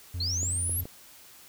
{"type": "tone", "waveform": "triangle", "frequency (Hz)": 87.8, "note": "F2", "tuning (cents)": 10, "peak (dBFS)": -29, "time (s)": [0.14, 0.84], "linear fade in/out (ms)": 5}
{"type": "linear sweep", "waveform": "sine", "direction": "up", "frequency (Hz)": [4061, 11780], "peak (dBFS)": -28, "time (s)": [0.2, 0.81], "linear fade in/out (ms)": 5}
{"type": "clicks", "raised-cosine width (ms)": 2, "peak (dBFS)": -26, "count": 3, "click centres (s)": [0.431, 0.695, 0.855]}
{"effects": ["white hiss -52 dBFS RMS until 1.48 s"]}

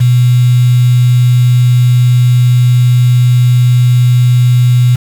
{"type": "tone with quantisation", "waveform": "sine", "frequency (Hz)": 123.47, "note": "B2", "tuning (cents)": 0, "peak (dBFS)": -4, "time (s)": [0, 4.96], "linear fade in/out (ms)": 10, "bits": 4, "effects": []}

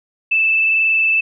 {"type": "tone with frequency modulation", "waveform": "sine", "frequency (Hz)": 2637, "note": "E7", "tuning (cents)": 0, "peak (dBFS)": -12, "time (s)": [0.31, 1.21], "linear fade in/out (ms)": 10, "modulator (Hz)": 21.8, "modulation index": 1, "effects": []}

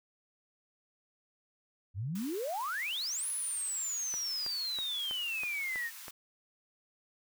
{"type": "exponential two-way sweep", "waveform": "sine", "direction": "up then down", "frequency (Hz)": [86.6, 10640, 1804], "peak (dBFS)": -33, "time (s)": [1.94, 5.91], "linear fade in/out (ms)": 50, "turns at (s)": 3.28}
{"type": "high-pass noise", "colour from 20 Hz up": "white", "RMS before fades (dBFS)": -48, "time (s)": [2.15, 6.11], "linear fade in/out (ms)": 5, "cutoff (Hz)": 870, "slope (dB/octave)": 96}
{"type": "click train", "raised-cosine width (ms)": 0.5, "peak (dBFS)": -29, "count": 7, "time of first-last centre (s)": [4.14, 6.082], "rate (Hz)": 3.09}
{"effects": []}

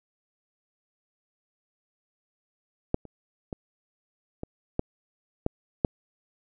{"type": "clicks", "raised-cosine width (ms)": 2, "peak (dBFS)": [-9, -30, -20, -20, -11, -11, -7], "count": 7, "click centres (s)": [2.944, 3.053, 3.528, 4.434, 4.794, 5.464, 5.848], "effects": []}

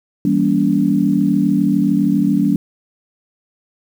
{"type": "chord", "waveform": "sine", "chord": "E diminished seventh", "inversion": "none", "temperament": "just", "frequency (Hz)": [164.81, 197.78, 237.3, 284.8], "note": ["E3", "G3", "Bb3", "Db4"], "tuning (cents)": [0, 16, 31, 47], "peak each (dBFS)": [-21, -16, -19, -16], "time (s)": [0.25, 2.56], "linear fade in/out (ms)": 2, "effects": ["7-bit"]}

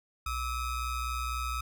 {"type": "ring-modulated tone", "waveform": "square", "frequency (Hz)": 617, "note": "D#5", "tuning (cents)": -15, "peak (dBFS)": -29, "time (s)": [0.26, 1.61], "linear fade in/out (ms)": 5, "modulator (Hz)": 679, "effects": []}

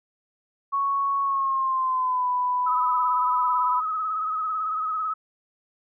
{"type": "tone with pitch glide", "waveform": "sine", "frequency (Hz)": [1108.7, 993.5], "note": ["C#6", "B5"], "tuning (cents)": [0, 10], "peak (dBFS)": -21, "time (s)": [0.72, 3.81], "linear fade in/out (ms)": 20, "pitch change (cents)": -190, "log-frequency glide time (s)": [1.23, 2.28]}
{"type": "tone with vibrato", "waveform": "sine", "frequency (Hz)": 1274, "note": "D#6", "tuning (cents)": 41, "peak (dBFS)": -24, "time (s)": [2.66, 5.14], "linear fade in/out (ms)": 10, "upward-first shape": "triangle", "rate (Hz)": 18, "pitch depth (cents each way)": 54}
{"effects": []}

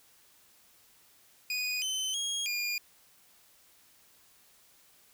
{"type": "tone with pitch steps", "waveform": "25% pulse", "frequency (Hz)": [2479, 3056, 3279, 2419], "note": ["D#7", "G7", "G#7", "D#7"], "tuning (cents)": [-7, -45, -23, -49], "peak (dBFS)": -27, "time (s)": [1.5, 2.78], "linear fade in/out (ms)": 2, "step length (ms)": 320, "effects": ["white hiss -62 dBFS RMS until 5.13 s"]}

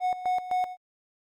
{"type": "tone with tremolo", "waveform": "triangle", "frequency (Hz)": 733, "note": "F#5", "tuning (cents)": -16, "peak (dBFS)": -21, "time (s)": [0, 0.77], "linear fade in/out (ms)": 50, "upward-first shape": "square", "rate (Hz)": 3.9, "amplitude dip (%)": 75, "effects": ["Opus 32 kbps"]}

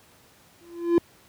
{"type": "tone with exponential growth", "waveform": "triangle", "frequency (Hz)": 341.9, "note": "F4", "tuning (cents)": -37, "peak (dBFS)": -11, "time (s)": [0.61, 0.98], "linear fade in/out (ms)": 0, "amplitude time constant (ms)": 79, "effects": ["pink hiss -56 dBFS RMS until 1.28 s", "high-pass 80 Hz 12 dB/octave"]}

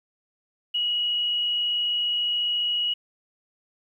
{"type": "tone with frequency modulation", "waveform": "sine", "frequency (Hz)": 2907, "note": "F#7", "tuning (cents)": -31, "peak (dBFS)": -22, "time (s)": [0.74, 2.94], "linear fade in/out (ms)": 10, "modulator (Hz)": 46.6, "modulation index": 0.53, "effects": ["10-bit"]}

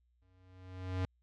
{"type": "tone with exponential growth", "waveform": "square", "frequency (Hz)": 92.5, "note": "F#2", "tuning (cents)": 0, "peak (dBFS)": -31, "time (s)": [0.22, 1.05], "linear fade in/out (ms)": 0, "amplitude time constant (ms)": 180, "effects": ["added 60 Hz sine -70 dBFS peak until 1.22 s", "low-pass 4000 Hz 12 dB/octave"]}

